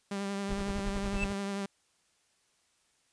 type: tone with vibrato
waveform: sawtooth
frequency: 198.7 Hz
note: G3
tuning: 24 cents sharp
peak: -29 dBFS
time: 0.11-1.66 s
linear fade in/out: 5 ms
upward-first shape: triangle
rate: 11 Hz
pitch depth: 28 cents each way
type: noise with tremolo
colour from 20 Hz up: brown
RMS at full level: -34 dBFS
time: 0.49-1.33 s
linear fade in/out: 2 ms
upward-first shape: sine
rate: 11 Hz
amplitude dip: 85%
type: tone with exponential growth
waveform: triangle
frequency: 2639 Hz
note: E7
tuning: 1 cent sharp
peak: -26 dBFS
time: 1.09-1.24 s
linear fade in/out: 2 ms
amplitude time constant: 31 ms
effects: white hiss -71 dBFS RMS until 3.12 s + resampled to 22050 Hz